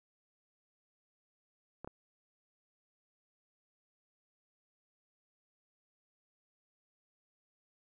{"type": "clicks", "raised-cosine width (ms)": 1, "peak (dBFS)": -29, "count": 2, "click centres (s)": [1.846, 1.875], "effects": []}